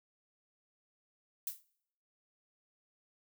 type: noise with exponential decay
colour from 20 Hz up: violet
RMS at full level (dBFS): -34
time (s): 1.47-1.63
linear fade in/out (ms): 2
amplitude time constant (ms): 34
effects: noise-tail reverb RT60 0.7 s tail -23 dB re dry